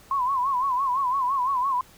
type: tone with vibrato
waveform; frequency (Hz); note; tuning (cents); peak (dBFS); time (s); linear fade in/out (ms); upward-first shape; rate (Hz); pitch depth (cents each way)
sine; 1046.5; C6; 0; -21; 0.11-1.81; 2; sine; 5.9; 120
effects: pink hiss -52 dBFS RMS until 1.97 s